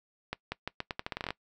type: accelerating click train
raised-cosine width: 0.3 ms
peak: -17 dBFS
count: 14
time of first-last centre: 0.33-1.306 s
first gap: 190 ms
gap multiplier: 0.82
effects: noise-tail reverb RT60 0.1 s tail -21 dB re dry